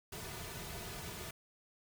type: noise with comb filter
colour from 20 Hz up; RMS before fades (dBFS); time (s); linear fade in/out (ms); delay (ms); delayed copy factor
pink; -45; 0.12-1.31; 5; 3.7; -0.65
effects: none